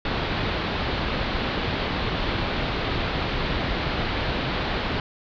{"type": "low-pass noise", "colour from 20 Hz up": "pink", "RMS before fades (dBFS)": -26, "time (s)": [0.05, 5], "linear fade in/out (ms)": 2, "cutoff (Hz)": 4300, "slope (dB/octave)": 48, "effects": []}